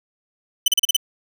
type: tone bursts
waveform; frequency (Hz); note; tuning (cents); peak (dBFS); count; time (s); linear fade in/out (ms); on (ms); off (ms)
sawtooth; 3018; F#7; +34; -10; 6; 0.66-0.966; 5; 21; 36
effects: none